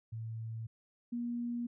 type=tone pair in turn; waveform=sine; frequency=112.6 / 238.6 Hz; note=A2 / A#3; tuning=+40 / +41 cents; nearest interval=octave + minor second; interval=1301 cents; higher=second; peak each=-38 / -34 dBFS; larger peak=second; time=0.12-0.67 / 1.12-1.67 s; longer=neither; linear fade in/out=10 ms; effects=none